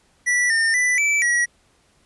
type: tone with pitch steps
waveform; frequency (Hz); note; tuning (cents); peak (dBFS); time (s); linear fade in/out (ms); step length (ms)
square; 1959 / 1814 / 1986 / 2316 / 1919; B6 / A#6 / B6 / D7 / A#6; -15 / -48 / +9 / -25 / +50; -17; 0.26-1.46; 20; 240
effects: pink hiss -60 dBFS RMS until 2.05 s + resampled to 24000 Hz